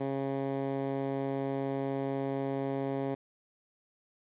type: tone with band-pass filter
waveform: 10% pulse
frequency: 136.6 Hz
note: C#3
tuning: 25 cents flat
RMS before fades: -33 dBFS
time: 0-3.15 s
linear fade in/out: 10 ms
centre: 320 Hz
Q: 0.7
effects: resampled to 8000 Hz + 10-bit